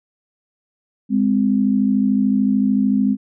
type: tone pair together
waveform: sine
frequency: 205.6 / 259.1 Hz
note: G#3 / C4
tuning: -17 / -17 cents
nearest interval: major third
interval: 400 cents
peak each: -16 / -17 dBFS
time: 1.09-3.17 s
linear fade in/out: 50 ms
effects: none